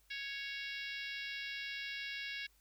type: harmonic tone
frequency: 554.4 Hz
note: C#5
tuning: in tune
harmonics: 3 / 4 / 5 / 6 / 7 / 8 / 9 / 10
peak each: -46 / -45 / -47 / -50 / -50 / -56 / -53 / -57 dBFS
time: 0.1-2.47 s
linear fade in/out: 10 ms
effects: added 50 Hz sine -70 dBFS peak until 2.6 s + white hiss -72 dBFS RMS until 2.6 s